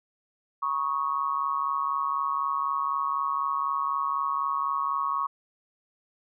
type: tone with amplitude modulation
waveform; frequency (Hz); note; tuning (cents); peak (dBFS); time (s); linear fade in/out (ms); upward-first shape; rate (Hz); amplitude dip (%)
sine; 1108.7; C#6; 0; -21; 0.62-5.27; 10; sine; 144; 85
effects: none